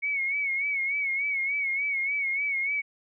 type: tone with vibrato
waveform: sine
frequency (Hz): 2217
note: C#7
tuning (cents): 0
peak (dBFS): -25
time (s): 0.02-2.82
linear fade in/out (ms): 20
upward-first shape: sine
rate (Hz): 3.4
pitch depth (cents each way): 67
effects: none